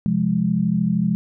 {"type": "chord", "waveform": "sine", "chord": "F minor", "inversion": "second", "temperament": "equal", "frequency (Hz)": [130.81, 174.61, 207.7], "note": ["C3", "F3", "Ab3"], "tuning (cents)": [0, 0, 0], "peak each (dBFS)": [-26, -20, -20], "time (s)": [0.06, 1.15], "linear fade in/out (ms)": 0, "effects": []}